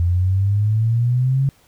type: exponential sweep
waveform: sine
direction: up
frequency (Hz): 85.2 to 138.59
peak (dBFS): -14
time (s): 0-1.49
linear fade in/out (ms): 0
effects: pink hiss -55 dBFS RMS until 1.67 s